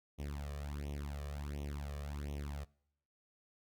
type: tone with flanger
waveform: sawtooth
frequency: 72 Hz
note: D2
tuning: 34 cents flat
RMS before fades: -42 dBFS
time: 0.18-2.65 s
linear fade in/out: 20 ms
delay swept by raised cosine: 0.32 to 1.72 ms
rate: 1.4 Hz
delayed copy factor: +1
effects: noise-tail reverb RT60 0.8 s tail -25 dB re dry + Opus 48 kbps